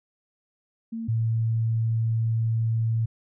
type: tone pair in turn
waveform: sine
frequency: 226.9 / 113.21 Hz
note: A#3 / A2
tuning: -47 / +50 cents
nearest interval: octave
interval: 1203 cents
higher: first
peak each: -29 / -21 dBFS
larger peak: second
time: 0.92-1.08 / 1.08-3.06 s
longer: second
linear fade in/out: 10 ms
effects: none